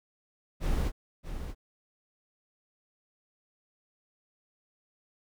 brown noise with echo, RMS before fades -28 dBFS, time 0.6-0.92 s, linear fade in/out 50 ms, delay 630 ms, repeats 1, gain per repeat -9 dB, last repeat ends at 1.55 s, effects none

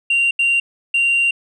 sine tone bursts at uneven times, 2767 Hz, F7, 17 cents flat, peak -11 dBFS, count 3, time 0.1-0.31 / 0.39-0.6 / 0.94-1.31 s, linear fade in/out 5 ms, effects tanh soft clip ceiling -11 dBFS

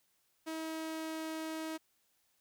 sawtooth tone with pitch glide, 320 to 318.2 Hz, D#4 to D#4, +49 to +39 cents, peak -34 dBFS, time 0.46-1.78 s, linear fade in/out 20 ms, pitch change -10 cents, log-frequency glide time 0.61-1.29 s, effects white hiss -75 dBFS RMS until 2.4 s

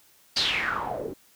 white noise with low-pass filter sweep, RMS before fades -28 dBFS, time 0.36-1.14 s, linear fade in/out 10 ms, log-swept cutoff 4800 to 330 Hz, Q 6.1, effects white hiss -59 dBFS RMS until 1.35 s

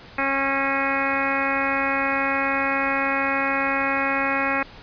harmonic tone with a mistuned harmonic, 273.1 Hz, C#4, 26 cents flat, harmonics 1 / 2 / 3 / 4 / 5 / 6 / 7 / 8 / 9, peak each -29 / -29 / -29 / -29 / -29 / -29 / -29 / -29 / -29 dBFS, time 0.18-4.63 s, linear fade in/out 5 ms, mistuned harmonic 9, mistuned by +27 cents, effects pink hiss -44 dBFS RMS until 4.82 s + resampled to 11025 Hz

